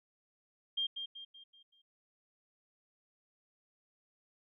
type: tone with echo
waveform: sine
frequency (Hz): 3200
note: G7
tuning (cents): +35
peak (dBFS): -31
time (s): 0.77-0.87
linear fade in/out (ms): 10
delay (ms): 190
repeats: 5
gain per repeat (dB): -7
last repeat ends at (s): 1.82
effects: none